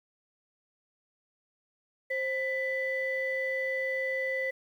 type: tone pair together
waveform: sine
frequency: 527 / 1989.7 Hz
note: C5 / B6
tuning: +12 / +12 cents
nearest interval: octave + major seventh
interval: 2300 cents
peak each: -31 / -30 dBFS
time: 2.1-4.51 s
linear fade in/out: 10 ms
effects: tanh soft clip ceiling -22 dBFS + 10-bit